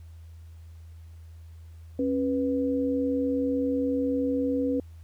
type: tone pair together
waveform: sine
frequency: 272.2 / 491.7 Hz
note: C#4 / B4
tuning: -31 / -8 cents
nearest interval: minor seventh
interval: 1023 cents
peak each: -25 / -28 dBFS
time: 1.99-4.8 s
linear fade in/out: 2 ms
effects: added 82 Hz sine -43 dBFS peak until 5.03 s + pink hiss -65 dBFS RMS until 5.03 s